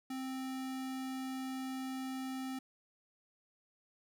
square tone, 262.1 Hz, C4, 3 cents sharp, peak -39 dBFS, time 0.1-2.59 s, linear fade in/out 5 ms, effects none

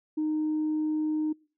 sine tone, 308.4 Hz, D#4, 15 cents flat, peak -24 dBFS, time 0.17-1.33 s, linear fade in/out 10 ms, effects noise-tail reverb RT60 0.4 s tail -26 dB re dry + tanh soft clip ceiling -22 dBFS

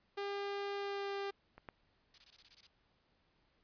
sawtooth tone with pitch glide, 401.5 to 397.8 Hz, G4 to G4, +41 to +25 cents, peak -34 dBFS, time 0.17-1.31 s, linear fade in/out 10 ms, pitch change -16 cents, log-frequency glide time 0.77-1.14 s
clicks, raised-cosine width 0.5 ms, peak -38 / -31 dBFS, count 2, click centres 1.58 / 1.688 s
violet noise bursts, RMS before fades -45 dBFS, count 9, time 2.14-2.669 s, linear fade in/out 2 ms, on 41 ms, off 20 ms
effects pink hiss -75 dBFS RMS until 3.63 s + resampled to 11025 Hz

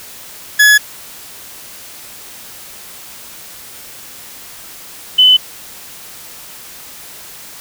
40% pulse / sine tone pair in turn, 1694 / 3018 Hz, G#6 / F#7, +34 / +34 cents, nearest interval minor seventh, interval 1000 cents, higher second, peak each -4 dBFS, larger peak neither, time 0.59-0.78 / 5.18-5.37 s, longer neither, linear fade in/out 10 ms, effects white hiss -34 dBFS RMS until 7.6 s

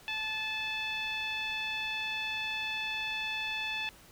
10% pulse tone with low-pass filter, 870 Hz, A5, 20 cents flat, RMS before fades -35 dBFS, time 0.08-3.89 s, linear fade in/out 0 ms, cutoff 3000 Hz, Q 4, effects pink hiss -56 dBFS RMS until 4.11 s

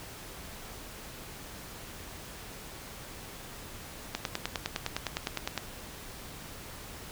click train, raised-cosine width 0.2 ms, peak -13 dBFS, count 15, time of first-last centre 4.15-5.577 s, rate 9.81 Hz, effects pink hiss -45 dBFS RMS until 7.11 s

